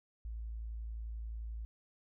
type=tone; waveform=sine; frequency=55.7 Hz; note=A1; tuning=22 cents sharp; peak=-39 dBFS; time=0.25-1.65 s; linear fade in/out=0 ms; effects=none